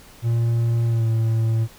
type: tone with pitch glide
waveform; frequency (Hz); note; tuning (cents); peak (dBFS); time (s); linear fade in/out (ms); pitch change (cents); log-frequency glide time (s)
triangle; 116.54 to 112.51; A#2 to A2; 0 to +39; -15; 0.22-1.68; 50; -61; 0.86-1.09
effects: pink hiss -47 dBFS RMS until 1.78 s